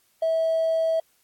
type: tone with hard clipping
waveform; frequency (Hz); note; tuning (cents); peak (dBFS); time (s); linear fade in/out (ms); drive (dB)
triangle; 650; E5; -24; -20; 0.22-1; 5; 3
effects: white hiss -65 dBFS RMS until 1.23 s + AAC 64 kbps